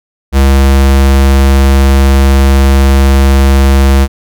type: tone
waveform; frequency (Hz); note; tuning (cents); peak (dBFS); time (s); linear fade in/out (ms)
square; 68; C#2; -33; -4; 0.32-4.08; 50
effects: none